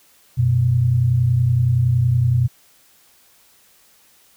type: tone pair together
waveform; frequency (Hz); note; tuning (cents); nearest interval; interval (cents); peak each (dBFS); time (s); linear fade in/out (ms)
sine; 92.78 / 123.5; F#2 / B2; +5 / 0; perfect fourth; 495; -21 / -14; 0.37-2.48; 20
effects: white hiss -54 dBFS RMS until 4.36 s